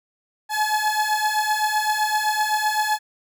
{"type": "beating tone pair", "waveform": "30% pulse", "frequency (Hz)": [849, 856.8], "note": ["G#5", "A5"], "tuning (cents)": [38, -46], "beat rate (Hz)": 7.8, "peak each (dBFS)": [-21, -19], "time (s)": [0.49, 2.99], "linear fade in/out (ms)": 50, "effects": []}